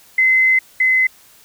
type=tone pair in turn; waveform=sine; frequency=2052 / 2042 Hz; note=C7 / C7; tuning=-34 / -43 cents; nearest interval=unison; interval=9 cents; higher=first; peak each=-10 / -11 dBFS; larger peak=first; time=0.18-0.59 / 0.8-1.07 s; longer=first; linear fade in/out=5 ms; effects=white hiss -48 dBFS RMS until 1.44 s